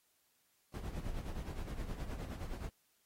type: noise with tremolo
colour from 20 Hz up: brown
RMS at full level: -39 dBFS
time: 0.74-2.69 s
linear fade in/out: 0 ms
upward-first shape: sine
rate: 9.6 Hz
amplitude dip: 60%
effects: white hiss -75 dBFS RMS until 3.05 s + AAC 48 kbps